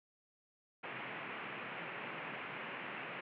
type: band-pass noise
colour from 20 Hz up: white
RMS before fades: -45 dBFS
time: 0.83-3.21 s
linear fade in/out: 10 ms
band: 120 to 2700 Hz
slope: 48 dB/octave
effects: none